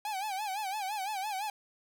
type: tone with vibrato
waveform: 45% pulse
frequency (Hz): 807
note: G#5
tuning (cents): -50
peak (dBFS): -33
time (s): 0.05-1.5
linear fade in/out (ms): 2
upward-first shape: sine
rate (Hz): 5.9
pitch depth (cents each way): 130
effects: none